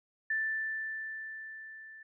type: tone with level ramp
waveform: sine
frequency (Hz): 1765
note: A6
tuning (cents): +5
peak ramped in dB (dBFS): -28 to -48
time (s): 0.3-2.03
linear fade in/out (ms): 5
effects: none